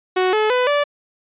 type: tone with pitch steps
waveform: sawtooth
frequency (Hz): 370 / 430 / 499.6 / 580.6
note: F#4 / A4 / B4 / D5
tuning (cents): 0 / -40 / +20 / -20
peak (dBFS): -11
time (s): 0.16-0.84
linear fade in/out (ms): 10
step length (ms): 170
effects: resampled to 8000 Hz